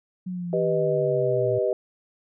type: linear sweep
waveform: sine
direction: down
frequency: 185 to 116.54 Hz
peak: -28 dBFS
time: 0.26-1.59 s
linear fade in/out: 10 ms
type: chord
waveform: sine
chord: G augmented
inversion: none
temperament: equal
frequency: 392 / 493.9 / 622.3 Hz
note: G4 / B4 / D#5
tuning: 0 / 0 / 0 cents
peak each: -25 dBFS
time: 0.53-1.73 s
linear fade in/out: 2 ms
effects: none